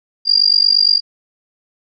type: tone with amplitude modulation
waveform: sine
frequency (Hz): 4797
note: D8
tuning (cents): +36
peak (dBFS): -5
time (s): 0.25-1.01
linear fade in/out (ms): 50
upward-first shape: sine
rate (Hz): 48.6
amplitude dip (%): 100
effects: none